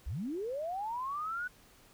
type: linear sweep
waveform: sine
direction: up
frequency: 44.05 to 1498 Hz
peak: -34 dBFS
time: 0.06-1.48 s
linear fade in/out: 10 ms
effects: pink hiss -61 dBFS RMS until 1.93 s